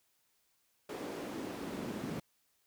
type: noise with high-pass filter sweep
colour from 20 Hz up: brown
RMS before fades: -41 dBFS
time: 0.89-2.2 s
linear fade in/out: 5 ms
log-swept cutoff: 370 to 200 Hz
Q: 1.8
effects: white hiss -75 dBFS RMS until 2.66 s